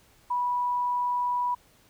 sine tone, 980 Hz, B5, 14 cents flat, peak -24 dBFS, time 0.3-1.55 s, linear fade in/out 10 ms, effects pink hiss -60 dBFS RMS until 1.89 s

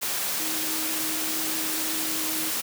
sine tone in noise, 315.4 Hz, D#4, 24 cents sharp, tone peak -35 dBFS, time 0.39-2.51 s, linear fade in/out 20 ms, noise white, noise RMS -28 dBFS, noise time 0.01-2.62 s, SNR -10 dB, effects high-pass 150 Hz 12 dB/octave

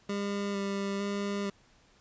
25% pulse tone with vibrato, 200 Hz, G3, 35 cents sharp, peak -27 dBFS, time 0.09-1.5 s, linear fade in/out 5 ms, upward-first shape square, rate 1.1 Hz, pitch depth 13 cents each way, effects pink hiss -63 dBFS RMS until 2 s + resampled to 16000 Hz

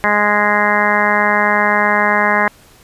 harmonic tone, 207.7 Hz, G#3, in tune, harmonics 1 / 2 / 3 / 4 / 5 / 6 / 7 / 8 / 9 / 10, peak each -22 / -24 / -20 / -19 / -18 / -23 / -24 / -18 / -19 / -21 dBFS, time 0.04-2.48 s, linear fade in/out 0 ms, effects pink hiss -46 dBFS RMS until 2.83 s + resampled to 32000 Hz

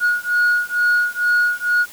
sine beating tone pair, 1446 / 1448.2 Hz, F#6 / F#6, -40 / -38 cents, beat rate 2.2 Hz, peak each -16 dBFS, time 0-1.86 s, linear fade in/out 50 ms, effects tanh soft clip ceiling -11 dBFS + white hiss -40 dBFS RMS until 1.92 s

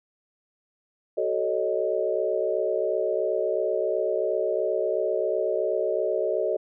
sine chord, D# half-diminished seventh, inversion first, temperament equal with one note detuned, 377.1 / 440 / 554.4 / 622.3 Hz, F#4 / A4 / C#5 / D#5, +33 / 0 / 0 / 0 cents, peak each -29 / -28 / -29 / -27 dBFS, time 1.17-6.57 s, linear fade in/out 10 ms, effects none

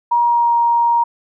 sine tone with pitch glide, 950 to 940.2 Hz, A#5 to A#5, +33 to +15 cents, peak -11 dBFS, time 0.11-1.04 s, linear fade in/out 10 ms, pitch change -18 cents, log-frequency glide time 0.22-0.55 s, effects none

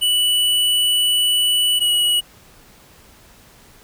square tone pair in turn, 2960 / 2923 Hz, F#7 / F#7, 0 / -22 cents, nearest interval unison, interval 22 cents, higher first, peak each -15 dBFS, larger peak neither, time 0.01-1.8 / 1.8-2.21 s, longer first, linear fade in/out 20 ms, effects pink hiss -48 dBFS RMS until 3.83 s

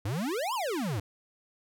square exponential two-way sweep, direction up then down, 91.2 to 1100 to 91.2 Hz, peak -30 dBFS, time 0.05-1 s, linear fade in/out 5 ms, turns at 0.54 s, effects none

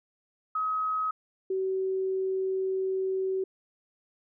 sine tone pair in turn, 1271 / 379.8 Hz, D#6 / F#4, +36 / +45 cents, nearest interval octave + major sixth, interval 2091 cents, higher first, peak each -26 dBFS, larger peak neither, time 0.55-1.11 / 1.5-3.44 s, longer second, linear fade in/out 5 ms, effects none

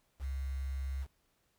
sine tone with quantisation, 67.3 Hz, C2, 49 cents sharp, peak -34 dBFS, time 0.19-1.07 s, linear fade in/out 50 ms, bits 9, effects pink hiss -75 dBFS RMS until 1.58 s

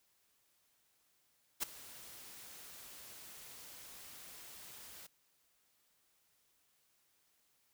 white noise with ADSR envelope, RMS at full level -34 dBFS, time 1.6-5.07 s, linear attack 29 ms, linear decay 10 ms, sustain -19 dB, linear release 8 ms, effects white hiss -75 dBFS RMS until 7.73 s

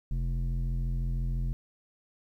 square tone with low-pass filter, 43 Hz, F1, 26 cents flat, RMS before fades -30 dBFS, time 0.11-1.53 s, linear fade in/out 0 ms, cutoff 160 Hz, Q 1.7, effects 11-bit

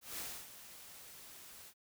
white noise with ADSR envelope, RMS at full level -42 dBFS, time 0.01-1.74 s, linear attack 170 ms, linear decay 290 ms, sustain -12 dB, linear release 68 ms, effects none

